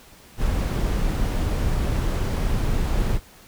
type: noise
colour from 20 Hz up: brown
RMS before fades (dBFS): -22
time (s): 0.37-3.2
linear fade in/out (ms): 50
effects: pink hiss -49 dBFS RMS until 3.47 s